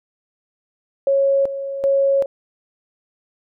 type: tone with tremolo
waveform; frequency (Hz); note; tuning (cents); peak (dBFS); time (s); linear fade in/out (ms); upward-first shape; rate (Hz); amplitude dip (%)
sine; 550; C#5; -14; -13; 1.07-2.26; 2; square; 1.3; 70
effects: none